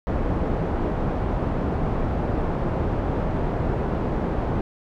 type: low-pass noise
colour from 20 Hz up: pink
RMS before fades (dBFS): -24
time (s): 0.07-4.61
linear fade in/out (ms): 0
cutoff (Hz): 800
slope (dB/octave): 12
effects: none